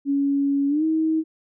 sine tone with pitch glide, 280 to 317.9 Hz, C#4 to D#4, +18 to +37 cents, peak -18 dBFS, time 0.05-1.24 s, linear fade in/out 50 ms, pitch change +219 cents, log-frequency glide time 0.68-0.84 s, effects none

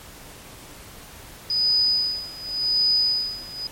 sine tone with tremolo, 4978 Hz, D#8, in tune, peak -16 dBFS, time 1.5-3.67 s, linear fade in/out 2 ms, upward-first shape sine, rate 0.89 Hz, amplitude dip 90%, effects pink hiss -43 dBFS RMS until 3.71 s + MP3 64 kbps

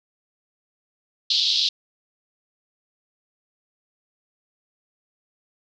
white band-pass noise, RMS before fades -21 dBFS, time 1.3-1.69 s, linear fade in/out 5 ms, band 3300 to 4700 Hz, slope 48 dB/octave, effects none

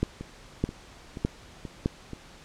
two click trains, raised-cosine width 3 ms, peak -23 / -11 dBFS, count 5 / 4, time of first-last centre 0.21-2.133 / 0.03-1.859 s, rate 2.08 / 1.64 Hz, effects pink hiss -50 dBFS RMS until 2.44 s + low-pass 7000 Hz 12 dB/octave

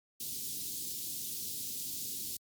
white band-stop noise, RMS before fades -39 dBFS, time 0.2-2.37 s, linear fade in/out 5 ms, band 350 to 3700 Hz, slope 24 dB/octave, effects high-pass 80 Hz 12 dB/octave + MP3 96 kbps

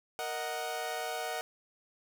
sawtooth chord, D# minor, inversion second, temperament equal, 466.2 / 622.3 / 740 Hz, A#4 / D#5 / F#5, 0 / 0 / 0 cents, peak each -37 / -36 / -33 dBFS, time 0.19-1.41 s, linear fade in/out 0 ms, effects 11-bit

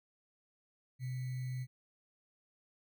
sine tone with sample-and-hold, 127.6 Hz, C3, 43 cents flat, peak -36 dBFS, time 0.99-1.67 s, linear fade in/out 50 ms, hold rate 2100 Hz, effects none

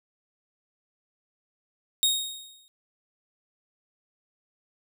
sawtooth tone with exponential decay, 3734 Hz, A#7, 2 cents sharp, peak -15 dBFS, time 2.03-2.68 s, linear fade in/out 0 ms, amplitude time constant 140 ms, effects none

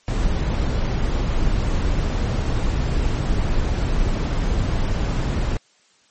brown noise, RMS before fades -20 dBFS, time 0.08-5.57 s, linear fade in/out 0 ms, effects white hiss -58 dBFS RMS until 6.1 s + MP3 32 kbps

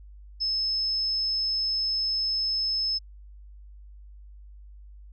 sine tone, 5210 Hz, E8, 21 cents flat, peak -24 dBFS, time 0.4-2.99 s, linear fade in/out 20 ms, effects added 50 Hz sine -44 dBFS peak until 5.12 s

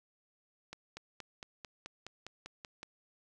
accelerating click train, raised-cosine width 0.2 ms, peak -27 dBFS, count 11, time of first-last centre 0.73-2.831 s, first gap 240 ms, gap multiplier 0.97, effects none

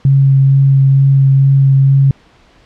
sine tone with vibrato, 136.4 Hz, C#3, 28 cents flat, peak -5 dBFS, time 0.05-2.11 s, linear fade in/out 2 ms, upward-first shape sine, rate 2.2 Hz, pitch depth 10 cents each way, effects pink hiss -47 dBFS RMS until 2.65 s + low-pass 4000 Hz 12 dB/octave

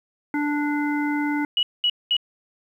harmonic tone, 293.7 Hz, D4, in tune, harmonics 1 / 3 / 5 / 7, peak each -22 / -30 / -32 / -32 dBFS, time 0.34-1.45 s, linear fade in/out 2 ms
sine tone bursts, 2922 Hz, F#7, 22 cents flat, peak -17 dBFS, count 3, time 1.57-2.167 s, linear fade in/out 2 ms, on 59 ms, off 210 ms
effects 9-bit

